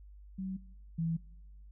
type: tone pair in turn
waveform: sine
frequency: 189.3 / 164.84 Hz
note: F#3 / E3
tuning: +40 / 0 cents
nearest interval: major second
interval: 240 cents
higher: first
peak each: -35 / -30 dBFS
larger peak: second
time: 0.38-0.57 / 0.98-1.17 s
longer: neither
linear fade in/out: 10 ms
effects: noise-tail reverb RT60 0.9 s tail -21 dB re dry + added 50 Hz sine -50 dBFS peak until 1.71 s